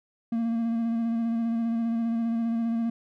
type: tone with vibrato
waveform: triangle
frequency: 230 Hz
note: A#3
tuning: 23 cents flat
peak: -22 dBFS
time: 0.32-2.9 s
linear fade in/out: 5 ms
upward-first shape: square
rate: 15 Hz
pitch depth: 18 cents each way
effects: none